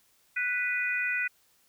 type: harmonic tone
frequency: 493.9 Hz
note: B4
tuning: in tune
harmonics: 3 / 4 / 5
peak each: -31 / -31 / -31 dBFS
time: 0.36-1.28 s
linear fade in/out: 10 ms
effects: white hiss -66 dBFS RMS until 1.68 s